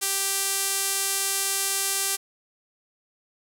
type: tone with band-pass filter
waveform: sawtooth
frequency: 392 Hz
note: G4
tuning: in tune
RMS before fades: -26 dBFS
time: 0.01-2.17 s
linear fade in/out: 20 ms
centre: 9800 Hz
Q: 1.2
effects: none